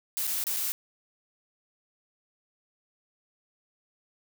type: noise with dropouts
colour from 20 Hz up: blue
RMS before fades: -30 dBFS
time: 0.17-0.72 s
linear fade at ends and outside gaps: 0 ms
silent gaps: 0.27-0.275 / 0.439-0.468 / 0.563-0.568 s
effects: none